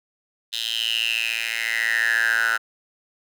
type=tone with high-pass filter sweep; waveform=10% pulse; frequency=114 Hz; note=A#2; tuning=38 cents flat; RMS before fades=-23 dBFS; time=0.52-2.58 s; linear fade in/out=20 ms; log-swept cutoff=3500 to 1400 Hz; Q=9.2; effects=none